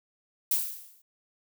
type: noise with exponential decay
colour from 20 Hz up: violet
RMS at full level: -23 dBFS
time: 0.51-1.02 s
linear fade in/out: 5 ms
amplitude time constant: 110 ms
effects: none